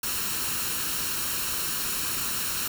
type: noise with comb filter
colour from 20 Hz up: white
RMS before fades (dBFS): -29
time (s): 0.03-2.68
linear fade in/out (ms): 5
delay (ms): 0.72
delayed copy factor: +0.55
effects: none